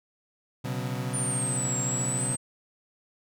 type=chord; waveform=35% pulse; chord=B suspended second; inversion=none; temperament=equal with one note detuned; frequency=124.76 / 138.59 / 185 Hz; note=B2 / C#3 / F#3; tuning=+18 / 0 / 0 cents; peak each=-30 / -33 / -35 dBFS; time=0.64-2.36 s; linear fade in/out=10 ms
type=exponential two-way sweep; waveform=sine; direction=down then up; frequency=9300 to 7510 to 8320 Hz; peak=-28 dBFS; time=1.13-2.37 s; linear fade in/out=20 ms; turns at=1.79 s
effects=none